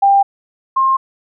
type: tone pair in turn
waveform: sine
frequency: 794 / 1063.8 Hz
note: G5 / C6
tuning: +22 / +28 cents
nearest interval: perfect fourth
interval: 506 cents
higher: second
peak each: -7 / -10 dBFS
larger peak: first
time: 0.02-0.23 / 0.76-0.97 s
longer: neither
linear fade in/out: 10 ms
effects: none

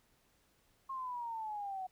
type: exponential sweep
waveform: sine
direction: down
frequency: 1080 to 740 Hz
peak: -38 dBFS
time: 0.89-1.87 s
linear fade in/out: 10 ms
effects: pink hiss -72 dBFS RMS until 1.91 s

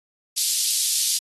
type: high-pass noise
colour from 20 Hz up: pink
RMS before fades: -22 dBFS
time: 0.36-1.19 s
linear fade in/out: 20 ms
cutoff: 4000 Hz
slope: 24 dB/octave
effects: AAC 32 kbps

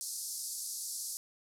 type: band-pass noise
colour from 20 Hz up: white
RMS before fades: -40 dBFS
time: 0.01-1.17 s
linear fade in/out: 0 ms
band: 4600 to 12000 Hz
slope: 48 dB/octave
effects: none

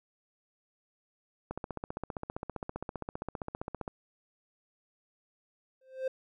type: click train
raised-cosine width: 1 ms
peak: -22 dBFS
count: 37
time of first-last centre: 1.51-3.878 s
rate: 15.2 Hz
type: tone with exponential growth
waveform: triangle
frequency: 523.3 Hz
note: C5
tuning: in tune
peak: -25 dBFS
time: 5.81-6.08 s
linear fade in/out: 5 ms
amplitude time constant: 58 ms
effects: none

